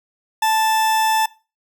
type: tone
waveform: 40% pulse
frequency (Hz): 880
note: A5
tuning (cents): 0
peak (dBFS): -14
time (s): 0.42-1.26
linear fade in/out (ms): 5
effects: noise-tail reverb RT60 0.3 s tail -20 dB re dry